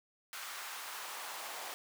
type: noise with high-pass filter sweep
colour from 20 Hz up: pink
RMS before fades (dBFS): -44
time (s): 0.33-1.74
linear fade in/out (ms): 0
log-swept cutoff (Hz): 1300 to 710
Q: 1.4
effects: none